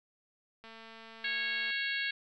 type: click train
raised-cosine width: 0.3 ms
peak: -35 dBFS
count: 241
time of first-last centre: 0.64-1.707 s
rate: 225 Hz
type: harmonic tone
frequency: 550 Hz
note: C#5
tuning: 14 cents flat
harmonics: 3 / 4 / 5 / 6 / 7 / 8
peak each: -35 / -37 / -39 / -41 / -42 / -43 dBFS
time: 1.24-2.11 s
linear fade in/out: 5 ms
effects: none